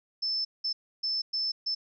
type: tone bursts at uneven times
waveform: sine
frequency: 5274 Hz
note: E8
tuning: in tune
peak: -27 dBFS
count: 5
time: 0.22-0.45 / 0.64-0.73 / 1.03-1.22 / 1.33-1.52 / 1.66-1.75 s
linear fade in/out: 10 ms
effects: none